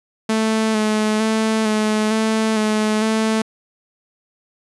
sawtooth tone with vibrato, 217.4 Hz, A3, 21 cents flat, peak -12 dBFS, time 0.29-3.42 s, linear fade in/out 5 ms, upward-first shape square, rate 1.1 Hz, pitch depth 22 cents each way, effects resampled to 24000 Hz

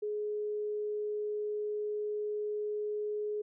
sine tone, 420.1 Hz, G#4, 20 cents sharp, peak -32 dBFS, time 0.02-3.42 s, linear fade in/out 10 ms, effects none

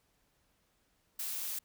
blue noise, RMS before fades -38 dBFS, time 1.19-1.59 s, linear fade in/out 5 ms, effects pink hiss -74 dBFS RMS until 1.64 s

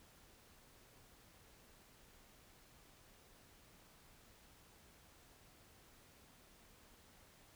silence, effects pink hiss -65 dBFS RMS until 7.55 s

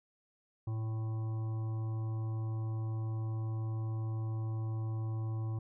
harmonic tone with a mistuned harmonic, 110.9 Hz, A2, 14 cents sharp, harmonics 1 / 3 / 5 / 7 / 9 / 10, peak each -33 / -48 / -58 / -56 / -58 / -59 dBFS, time 0.67-5.59 s, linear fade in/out 5 ms, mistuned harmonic 10, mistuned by -18 cents, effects none

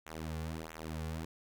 sawtooth tone with flanger, 79.8 Hz, D#2, 44 cents sharp, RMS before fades -41 dBFS, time 0.06-1.25 s, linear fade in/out 5 ms, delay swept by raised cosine 0.2 to 3.2 ms, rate 1.5 Hz, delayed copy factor -0.95, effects none

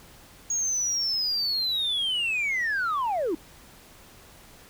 sine linear sweep, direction down, 6645 to 289.6 Hz, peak -22 dBFS, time 0.5-3.35 s, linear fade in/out 5 ms, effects tanh soft clip ceiling -22 dBFS + pink hiss -51 dBFS RMS until 4.69 s

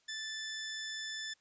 15% pulse tone, 1755 Hz, A6, 5 cents flat, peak -32 dBFS, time 0.08-1.34 s, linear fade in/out 10 ms, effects white hiss -72 dBFS RMS until 1.4 s + resampled to 16000 Hz

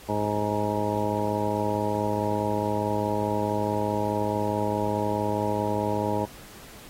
harmonic tone, 104.7 Hz, G#2, 15 cents sharp, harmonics 1 / 2 / 3 / 4 / 5 / 6 / 8 / 9, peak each -32 / -32 / -32 / -32 / -32 / -32 / -32 / -32 dBFS, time 0.08-6.26 s, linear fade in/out 20 ms, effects pink hiss -47 dBFS RMS until 6.89 s + AAC 48 kbps

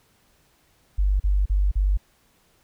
sine tone bursts, 48.85 Hz, G1, 5 cents flat, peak -17 dBFS, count 4, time 0.98-1.974 s, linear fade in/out 10 ms, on 220 ms, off 38 ms, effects pink hiss -62 dBFS RMS until 2.63 s

